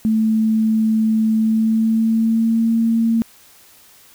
sine tone with pitch glide, 220 to 227.8 Hz, A3 to A#3, 0 to -40 cents, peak -13 dBFS, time 0.05-3.22 s, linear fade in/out 0 ms, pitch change +60 cents, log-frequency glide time 1.35-2.72 s, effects white hiss -48 dBFS RMS until 4.14 s

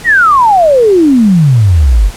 sine exponential sweep, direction down, 1975.5 to 44.01 Hz, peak -3 dBFS, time 0.04-2.11 s, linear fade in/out 50 ms, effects pink hiss -29 dBFS RMS until 2.16 s + low-pass 11000 Hz 12 dB/octave

